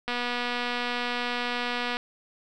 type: click train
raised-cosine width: 0.3 ms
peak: -14 dBFS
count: 460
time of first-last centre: 0.08-1.969 s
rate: 243 Hz
effects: none